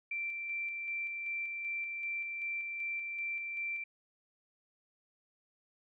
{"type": "tone with tremolo", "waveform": "sine", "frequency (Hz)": 2349, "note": "D7", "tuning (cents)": 0, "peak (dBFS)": -34, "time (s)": [0.11, 3.84], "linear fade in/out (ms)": 5, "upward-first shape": "square", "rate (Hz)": 2.6, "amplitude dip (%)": 30, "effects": []}